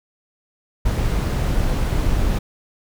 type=noise; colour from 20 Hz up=brown; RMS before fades=-19 dBFS; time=0.85-2.39 s; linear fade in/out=10 ms; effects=none